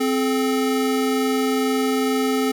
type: tone pair together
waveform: square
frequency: 261.6 / 428.6 Hz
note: C4 / A4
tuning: 0 / -45 cents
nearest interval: major sixth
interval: 855 cents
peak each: -21 / -23 dBFS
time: 0-2.52 s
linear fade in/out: 10 ms
effects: none